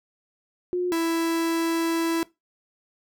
sine / 45% pulse tone pair in turn, 358.5 / 330.8 Hz, F4 / E4, +45 / +6 cents, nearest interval minor second, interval 139 cents, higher first, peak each -22 dBFS, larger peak neither, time 0.73-0.92 / 0.92-2.23 s, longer second, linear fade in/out 0 ms, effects noise-tail reverb RT60 0.2 s tail -20 dB re dry

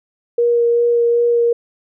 sine tone with vibrato, 472.9 Hz, A#4, 25 cents sharp, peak -11 dBFS, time 0.38-1.53 s, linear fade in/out 5 ms, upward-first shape sine, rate 2.6 Hz, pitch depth 10 cents each way, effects none

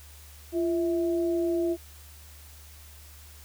sine tone pair together, 343 / 653 Hz, F4 / E5, -31 / -17 cents, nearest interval major seventh, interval 1114 cents, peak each -24 / -33 dBFS, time 0.52-1.77 s, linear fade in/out 50 ms, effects added 74 Hz sine -48 dBFS peak until 3.44 s + white hiss -52 dBFS RMS until 3.44 s

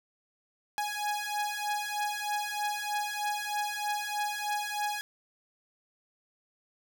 sawtooth beating tone pair, 830.6 / 833.8 Hz, G#5 / G#5, 0 / +7 cents, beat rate 3.2 Hz, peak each -30 dBFS, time 0.78-5.01 s, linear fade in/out 0 ms, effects none

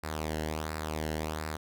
sawtooth tone with flanger, 77.78 Hz, D#2, in tune, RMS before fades -35 dBFS, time 0.03-1.57 s, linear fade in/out 10 ms, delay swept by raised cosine 0.31 to 0.85 ms, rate 1.4 Hz, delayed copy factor -0.65, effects none

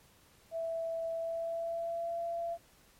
sine tone with pitch glide, 659.3 to 678.6 Hz, E5 to F5, 0 to -50 cents, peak -33 dBFS, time 0.51-2.58 s, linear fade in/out 50 ms, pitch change +50 cents, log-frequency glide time 1.11-2.19 s, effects pink hiss -63 dBFS RMS until 2.99 s + MP3 64 kbps

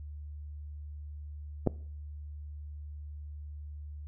clicks, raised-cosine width 2 ms, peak -25 / -11 dBFS, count 2, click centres 1.665 / 1.673 s, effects noise-tail reverb RT60 0.5 s tail -21 dB re dry + added 74 Hz sine -40 dBFS peak until 4.07 s

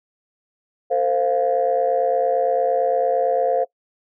sine chord, Bb suspended second, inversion none, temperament equal with one note detuned, 454.5 / 523.3 / 698.5 Hz, Bb4 / C5 / F5, -44 / 0 / 0 cents, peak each -22 / -19 / -20 dBFS, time 0.9-3.65 s, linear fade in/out 20 ms, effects noise-tail reverb RT60 0.1 s tail -21 dB re dry + tanh soft clip ceiling -9 dBFS

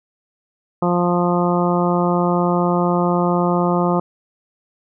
harmonic tone, 175.8 Hz, F3, 12 cents sharp, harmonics 1 / 2 / 3 / 4 / 5 / 6 / 7, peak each -18 / -21 / -23 / -24 / -25 / -26 / -26 dBFS, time 0.82-4 s, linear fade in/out 5 ms, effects none

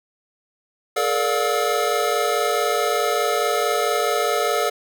square tone cluster, 425 / 469.7 / 586 / 711 / 1299 Hz, G#4 / A#4 / D5 / F5 / E6, +40 / +13 / -4 / +31 / -26 cents, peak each -26 dBFS, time 0.96-4.7 s, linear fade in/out 10 ms, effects none

